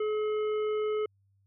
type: harmonic tone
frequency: 426.8 Hz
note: G#4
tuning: 47 cents sharp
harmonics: 1 / 3 / 5 / 7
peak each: -27 / -40 / -47 / -50 dBFS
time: 0-1.06 s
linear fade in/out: 5 ms
effects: added 98 Hz sine -65 dBFS peak until 1.46 s